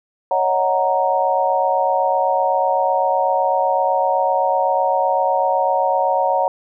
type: chord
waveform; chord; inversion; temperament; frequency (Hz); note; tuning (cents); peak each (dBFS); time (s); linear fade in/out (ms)
sine; D# minor seventh; third; equal; 554.4 / 622.3 / 740 / 932.3; C#5 / D#5 / F#5 / A#5; 0 / 0 / 0 / 0; -20 / -24 / -19 / -19; 0.31-6.48; 2
effects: none